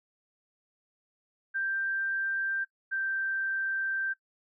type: tone pair in turn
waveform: sine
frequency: 1576 / 1567 Hz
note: G6 / G6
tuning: +9 / -1 cents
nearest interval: unison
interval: 10 cents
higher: first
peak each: -28 dBFS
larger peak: neither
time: 1.54-2.65 / 2.91-4.14 s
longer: second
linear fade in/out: 20 ms
effects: noise-tail reverb RT60 0.1 s tail -19 dB re dry